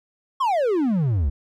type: exponential sweep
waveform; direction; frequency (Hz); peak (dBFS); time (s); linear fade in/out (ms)
triangle; down; 1120 to 63.7; -16; 0.4-1.3; 10
effects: none